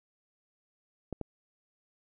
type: clicks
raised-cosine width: 2 ms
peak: -22 dBFS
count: 2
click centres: 1.127 / 1.213 s
effects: none